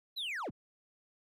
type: linear sweep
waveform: triangle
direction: down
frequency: 4139 to 38.33 Hz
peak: -34 dBFS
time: 0.16-0.51 s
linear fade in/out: 20 ms
effects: none